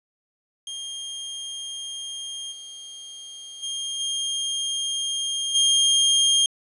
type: tone with level steps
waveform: sawtooth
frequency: 3216 Hz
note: G7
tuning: 44 cents sharp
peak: -28 / -34 / -24 / -21 / -13 dBFS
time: 0.67-6.46 s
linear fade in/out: 2 ms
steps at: 2.51 / 3.62 / 3.99 / 5.54 s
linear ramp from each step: 20 ms
effects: resampled to 24000 Hz + 9-bit